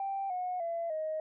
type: tone with pitch steps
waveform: sine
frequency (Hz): 784 / 727.3 / 674.7 / 625.9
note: G5 / F#5 / E5 / D#5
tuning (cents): 0 / -30 / +40 / +10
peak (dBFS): -31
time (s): 0-1.2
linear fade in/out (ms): 2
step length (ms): 300
effects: tanh soft clip ceiling -27 dBFS